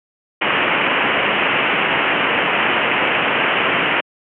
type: low-pass noise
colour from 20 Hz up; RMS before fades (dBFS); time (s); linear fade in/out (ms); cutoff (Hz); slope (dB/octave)
white; -17; 0.41-4.01; 10; 3000; 96
effects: high-pass 200 Hz 12 dB/octave